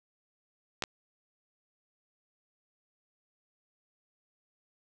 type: clicks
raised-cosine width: 0.2 ms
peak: -15 dBFS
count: 2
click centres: 0.823 / 0.838 s
effects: none